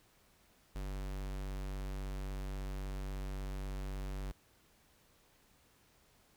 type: tone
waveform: square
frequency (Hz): 48.17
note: G1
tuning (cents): -30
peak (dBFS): -39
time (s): 0.75-4.32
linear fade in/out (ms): 10
effects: pink hiss -68 dBFS RMS until 6.36 s